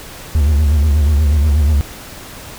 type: tone with vibrato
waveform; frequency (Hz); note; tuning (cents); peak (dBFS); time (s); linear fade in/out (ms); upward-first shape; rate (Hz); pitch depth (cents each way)
triangle; 74; D2; +14; -7; 0.35-1.81; 0; triangle; 8.3; 120
effects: pink hiss -33 dBFS RMS until 2.58 s